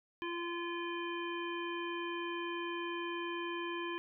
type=harmonic tone with a mistuned harmonic; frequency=343.6 Hz; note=F4; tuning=28 cents flat; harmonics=1 / 3 / 5 / 7 / 9; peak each=-39 / -42 / -45 / -47 / -48 dBFS; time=0.22-3.98 s; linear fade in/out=0 ms; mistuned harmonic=7; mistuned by=+23 cents; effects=none